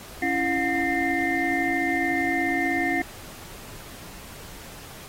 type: tone cluster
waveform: sine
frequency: 277.5 / 334.4 / 721 / 1815 / 2092 Hz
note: C#4 / E4 / F#5 / A#6 / C7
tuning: +2 / +25 / -45 / -47 / -1 cents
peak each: -28 dBFS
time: 0.22-3.02 s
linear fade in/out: 5 ms
effects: pink hiss -43 dBFS RMS until 5.08 s + AAC 48 kbps